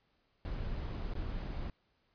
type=noise with dropouts; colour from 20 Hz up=brown; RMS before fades=-38 dBFS; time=0.45-1.7 s; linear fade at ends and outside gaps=1 ms; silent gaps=1.137-1.153 s; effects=pink hiss -75 dBFS RMS until 2.14 s + resampled to 11025 Hz